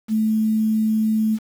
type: tone with quantisation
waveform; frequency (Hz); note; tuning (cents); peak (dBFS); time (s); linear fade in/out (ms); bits
sine; 218.3; A3; -13; -16; 0.08-1.39; 50; 7
effects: none